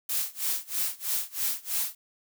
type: noise with tremolo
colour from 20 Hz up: blue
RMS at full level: -27 dBFS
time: 0.09-1.95 s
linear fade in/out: 5 ms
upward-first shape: sine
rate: 3.1 Hz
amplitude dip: 95%
effects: none